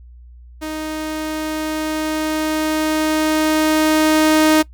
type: tone with level ramp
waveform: sawtooth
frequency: 311.1 Hz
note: D#4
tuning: in tune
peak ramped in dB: -20 to -6 dBFS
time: 0.61-4.63 s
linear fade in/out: 20 ms
effects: noise-tail reverb RT60 0.1 s tail -22 dB re dry + added 60 Hz sine -38 dBFS peak until 4.73 s